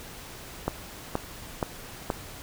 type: click train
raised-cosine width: 1 ms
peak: -11 dBFS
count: 4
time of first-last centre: 0.68-2.102 s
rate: 2.11 Hz
effects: pink hiss -43 dBFS RMS until 2.42 s